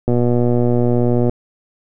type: click train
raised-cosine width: 2 ms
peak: -4 dBFS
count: 148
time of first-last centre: 0.08-1.295 s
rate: 121 Hz
effects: none